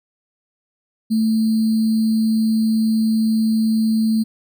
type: tone with sample-and-hold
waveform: sine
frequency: 221.1 Hz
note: A3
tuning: 9 cents sharp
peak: -14 dBFS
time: 1.1-4.24 s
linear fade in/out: 20 ms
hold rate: 4410 Hz
effects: none